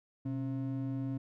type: ring-modulated tone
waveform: triangle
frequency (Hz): 198.8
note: G3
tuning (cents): +25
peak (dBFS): -28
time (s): 0.25-1.18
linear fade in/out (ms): 10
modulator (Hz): 72.9
effects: none